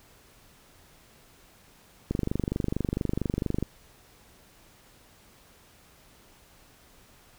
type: click train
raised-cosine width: 3 ms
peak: -14 dBFS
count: 38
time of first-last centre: 2.11-3.626 s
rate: 24.4 Hz
effects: pink hiss -57 dBFS RMS until 7.38 s